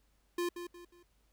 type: tone with echo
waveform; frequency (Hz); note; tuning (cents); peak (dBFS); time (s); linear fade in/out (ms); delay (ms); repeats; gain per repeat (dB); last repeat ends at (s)
square; 349.2; F4; 0; -32; 0.38-0.49; 5; 180; 3; -9; 1.03
effects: added 50 Hz sine -70 dBFS peak until 1.32 s + pink hiss -75 dBFS RMS until 1.32 s